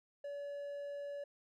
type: tone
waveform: triangle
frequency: 571 Hz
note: D5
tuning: 49 cents flat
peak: -39 dBFS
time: 0.24-1.24 s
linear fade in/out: 5 ms
effects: none